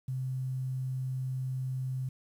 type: tone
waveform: sine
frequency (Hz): 130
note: C3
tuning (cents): -11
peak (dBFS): -31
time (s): 0.08-2.09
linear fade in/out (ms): 5
effects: 10-bit